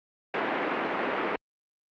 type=band-pass noise; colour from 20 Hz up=pink; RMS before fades=-29 dBFS; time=0.34-1.36 s; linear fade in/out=2 ms; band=260 to 2400 Hz; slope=24 dB/octave; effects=Opus 48 kbps